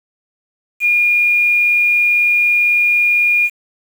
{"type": "tone with quantisation", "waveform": "sine", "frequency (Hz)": 2426, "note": "D#7", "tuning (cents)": -44, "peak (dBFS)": -10, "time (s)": [0.8, 3.5], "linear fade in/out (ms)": 50, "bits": 6, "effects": []}